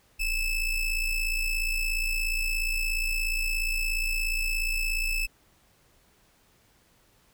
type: ring-modulated tone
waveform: square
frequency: 1318.5 Hz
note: E6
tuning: in tune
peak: -23 dBFS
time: 0.19-5.27 s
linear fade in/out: 20 ms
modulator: 1290 Hz
effects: pink hiss -63 dBFS RMS until 7.33 s